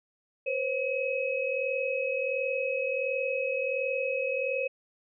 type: tone cluster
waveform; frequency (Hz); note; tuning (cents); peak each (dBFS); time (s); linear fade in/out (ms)
sine; 496.6 / 538 / 2552; B4 / C5 / D#7; +9 / +48 / +43; -33 / -30 / -32; 0.46-4.68; 10
effects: none